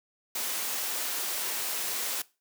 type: high-pass noise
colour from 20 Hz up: white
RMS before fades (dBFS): -32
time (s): 0.35-2.22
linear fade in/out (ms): 5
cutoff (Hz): 320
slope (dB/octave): 12
effects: noise-tail reverb RT60 0.3 s tail -21 dB re dry